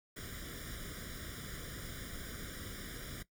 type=noise with comb filter; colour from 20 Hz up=pink; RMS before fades=-45 dBFS; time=0.16-3.23 s; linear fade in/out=10 ms; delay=0.57 ms; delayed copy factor=+0.95; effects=noise-tail reverb RT60 0.1 s tail -17 dB re dry